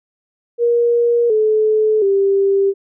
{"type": "tone with pitch steps", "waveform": "sine", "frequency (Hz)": [473.6, 431.8, 393.7], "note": ["A#4", "A4", "G4"], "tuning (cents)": [27, -33, 8], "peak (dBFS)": -11, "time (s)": [0.58, 2.74], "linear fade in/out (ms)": 50, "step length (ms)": 720, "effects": []}